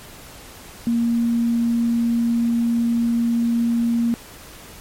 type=tone; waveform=sine; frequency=233.9 Hz; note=A#3; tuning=6 cents sharp; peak=-16 dBFS; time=0.87-4.14 s; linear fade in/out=0 ms; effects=pink hiss -41 dBFS RMS until 4.8 s + MP3 64 kbps